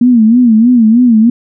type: tone with vibrato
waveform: sine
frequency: 233.1 Hz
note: A#3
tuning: in tune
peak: -3 dBFS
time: 0.01-1.3 s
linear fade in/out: 5 ms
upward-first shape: sine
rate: 3.2 Hz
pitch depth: 130 cents each way
effects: none